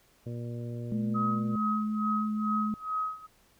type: harmonic tone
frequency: 119 Hz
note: A#2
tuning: 36 cents sharp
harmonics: 1 / 2 / 3 / 4 / 5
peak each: -35 / -41 / -45 / -47 / -49 dBFS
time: 0.26-1.56 s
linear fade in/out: 5 ms
type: tone with vibrato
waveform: sine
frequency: 214 Hz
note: A3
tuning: 48 cents flat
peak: -28 dBFS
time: 0.92-2.74 s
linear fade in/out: 0 ms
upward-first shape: sine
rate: 6.2 Hz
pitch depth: 8 cents each way
type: tone with tremolo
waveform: sine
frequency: 1268 Hz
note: D#6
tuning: 32 cents sharp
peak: -27 dBFS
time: 1.14-3.27 s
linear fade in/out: 20 ms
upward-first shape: sine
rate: 2.3 Hz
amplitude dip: 90%
effects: pink hiss -64 dBFS RMS until 3.59 s